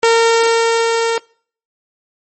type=tone with level ramp; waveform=sawtooth; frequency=458.6 Hz; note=A#4; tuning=28 cents flat; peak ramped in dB=-4 to -10 dBFS; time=0.03-1.18 s; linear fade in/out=2 ms; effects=noise-tail reverb RT60 0.5 s tail -25 dB re dry + MP3 32 kbps